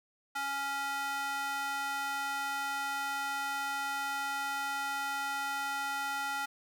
square tone with high-pass filter, 278.2 Hz, C#4, 6 cents sharp, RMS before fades -35 dBFS, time 0.35-6.46 s, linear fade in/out 10 ms, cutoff 1100 Hz, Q 5.2, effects none

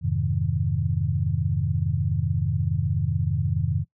sine chord, F minor seventh, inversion none, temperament equal, 87.31 / 103.83 / 130.81 / 155.56 Hz, F2 / Ab2 / C3 / Eb3, 0 / 0 / 0 / 0 cents, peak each -27 dBFS, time 0.01-3.85 s, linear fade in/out 50 ms, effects noise-tail reverb RT60 0.1 s tail -20 dB re dry

